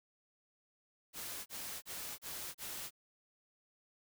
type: noise bursts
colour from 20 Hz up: white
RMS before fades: -44 dBFS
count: 5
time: 1.13-2.908 s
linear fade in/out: 50 ms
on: 330 ms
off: 32 ms
effects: none